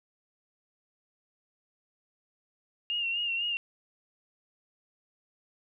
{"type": "tone with vibrato", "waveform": "sine", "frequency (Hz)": 2794, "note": "F7", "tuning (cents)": 0, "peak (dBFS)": -28, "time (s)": [2.9, 3.57], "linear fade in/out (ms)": 0, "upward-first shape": "sine", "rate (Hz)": 4, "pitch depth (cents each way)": 51, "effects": []}